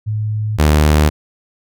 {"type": "tone pair in turn", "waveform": ["sine", "sawtooth"], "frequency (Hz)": [107.2, 75.67], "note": ["A2", "D#2"], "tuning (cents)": [-45, -48], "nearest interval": "tritone", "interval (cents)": 603, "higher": "first", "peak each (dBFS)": [-16, -5], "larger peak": "second", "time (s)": [[0.06, 0.58], [0.58, 1.1]], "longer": "neither", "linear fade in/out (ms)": 20, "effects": []}